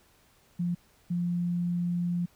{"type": "tone pair in turn", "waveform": "sine", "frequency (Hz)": [174.6, 174.6], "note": ["F3", "F3"], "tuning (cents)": [0, 0], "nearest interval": "unison", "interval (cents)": 0, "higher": "neither", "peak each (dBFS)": -26, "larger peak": "neither", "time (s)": [[0.59, 0.75], [1.1, 2.26]], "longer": "second", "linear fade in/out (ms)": 10, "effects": ["pink hiss -63 dBFS RMS until 2.35 s"]}